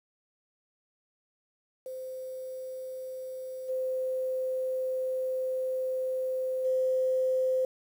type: tone with level steps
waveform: sine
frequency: 517 Hz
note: C5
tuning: 21 cents flat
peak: -36 / -28 / -24 dBFS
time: 1.86-7.65 s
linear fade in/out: 2 ms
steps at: 3.68 / 6.64 s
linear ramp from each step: 20 ms
effects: 9-bit